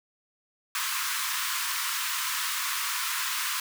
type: high-pass noise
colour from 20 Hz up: pink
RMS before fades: -30 dBFS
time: 0.75-3.6 s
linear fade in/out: 2 ms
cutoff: 970 Hz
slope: 96 dB/octave
effects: none